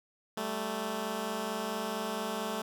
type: tone pair together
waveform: 10% pulse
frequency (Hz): 195 / 219.4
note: G3 / A3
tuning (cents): -9 / -5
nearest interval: major second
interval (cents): 204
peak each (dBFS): -30 / -26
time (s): 0.37-2.62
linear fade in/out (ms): 5
effects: none